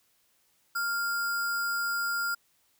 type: tone with sample-and-hold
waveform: sine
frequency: 1396.9 Hz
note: F6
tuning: in tune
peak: -27 dBFS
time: 0.75-2.35 s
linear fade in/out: 10 ms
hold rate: 6300 Hz
effects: white hiss -69 dBFS RMS until 2.79 s